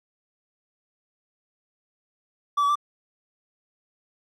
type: tone with pitch steps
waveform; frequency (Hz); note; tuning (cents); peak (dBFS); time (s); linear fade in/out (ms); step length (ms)
triangle; 1157 / 1141 / 1174; D6 / C#6 / D6; -26 / +50 / -1; -17; 2.57-2.756; 10; 62
effects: none